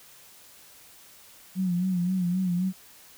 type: tone with vibrato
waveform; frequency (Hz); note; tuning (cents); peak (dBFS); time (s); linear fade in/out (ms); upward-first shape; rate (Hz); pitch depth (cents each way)
sine; 181.4; F#3; -34; -23; 1.55-2.73; 50; sine; 3.8; 71
effects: white hiss -52 dBFS RMS until 3.17 s